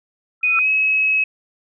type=tone with exponential growth; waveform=sine; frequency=1337 Hz; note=E6; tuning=24 cents sharp; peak=-16 dBFS; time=0.41-0.59 s; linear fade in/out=1 ms; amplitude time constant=38 ms
type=tone with pitch glide; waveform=sine; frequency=2489 to 2565 Hz; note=D#7 to E7; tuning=0 to -48 cents; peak=-14 dBFS; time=0.43-1.24 s; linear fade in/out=5 ms; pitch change=+52 cents; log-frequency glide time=0.59-0.68 s
effects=none